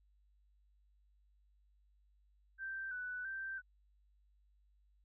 sine tone with vibrato, 1526 Hz, G6, 47 cents flat, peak -40 dBFS, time 2.58-3.62 s, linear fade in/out 50 ms, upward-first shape square, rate 1.5 Hz, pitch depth 43 cents each way, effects added 50 Hz sine -68 dBFS peak until 5.04 s

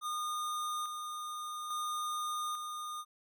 square tone with tremolo, 1221 Hz, D#6, 33 cents flat, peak -35 dBFS, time 0.01-3.05 s, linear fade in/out 50 ms, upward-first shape square, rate 0.59 Hz, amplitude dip 40%, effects none

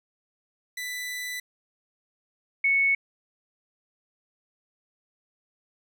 sawtooth / sine tone pair in turn, 1988 / 2211 Hz, B6 / C#7, +11 / -5 cents, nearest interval major second, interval 184 cents, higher second, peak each -28 / -19 dBFS, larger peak second, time 0.77-1.4 / 2.64-2.95 s, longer first, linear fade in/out 5 ms, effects none

